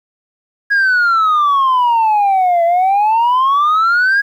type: exponential two-way sweep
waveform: sine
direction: down then up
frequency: 1661.2 to 670 to 1661.2 Hz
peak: -7 dBFS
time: 0.7-4.22 s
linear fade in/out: 20 ms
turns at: 2.64 s
effects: tanh soft clip ceiling -8 dBFS + 8-bit